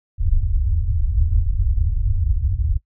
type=low-pass noise; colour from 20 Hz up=pink; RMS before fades=-18 dBFS; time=0.18-2.78 s; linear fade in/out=20 ms; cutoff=100 Hz; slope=48 dB/octave; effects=noise-tail reverb RT60 0.1 s tail -22 dB re dry